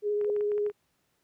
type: tone with vibrato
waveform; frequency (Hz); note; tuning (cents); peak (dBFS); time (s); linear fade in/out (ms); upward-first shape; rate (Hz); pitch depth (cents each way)
sine; 415.3; G#4; 0; -25; 0.02-0.72; 50; sine; 13; 15
type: clicks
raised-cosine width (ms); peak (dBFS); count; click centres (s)
0.5; -32; 8; 0.213 / 0.246 / 0.364 / 0.409 / 0.518 / 0.58 / 0.664 / 0.699
type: tone with exponential growth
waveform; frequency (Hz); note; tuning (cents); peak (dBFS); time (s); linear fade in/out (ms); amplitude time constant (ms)
sine; 499.2; B4; +19; -28; 0.22-0.3; 1; 17
effects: pink hiss -73 dBFS RMS until 1.23 s + high-pass 80 Hz 12 dB/octave